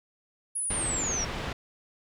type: linear sweep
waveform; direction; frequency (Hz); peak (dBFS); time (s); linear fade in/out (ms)
sine; down; 10550 to 5500; -28; 0.55-1.25; 10
type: low-pass noise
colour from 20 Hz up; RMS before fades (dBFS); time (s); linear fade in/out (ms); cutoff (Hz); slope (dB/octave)
pink; -34; 0.7-1.53; 5; 3500; 12
effects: none